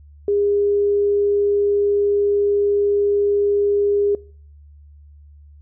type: tone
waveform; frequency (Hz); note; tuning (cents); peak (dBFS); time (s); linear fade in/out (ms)
sine; 406.9; G#4; -35; -15; 0.28-4.15; 2
effects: noise-tail reverb RT60 0.5 s tail -23 dB re dry + added 73 Hz sine -42 dBFS peak until 5.61 s